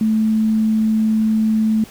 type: tone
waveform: sine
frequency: 218.8 Hz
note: A3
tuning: 9 cents flat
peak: -13 dBFS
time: 0.01-1.84 s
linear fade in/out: 2 ms
effects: pink hiss -42 dBFS RMS until 1.9 s